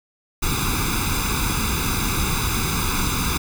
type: noise with comb filter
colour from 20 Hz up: pink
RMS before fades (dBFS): -22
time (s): 0.42-3.38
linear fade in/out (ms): 10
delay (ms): 0.81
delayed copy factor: +0.95
effects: none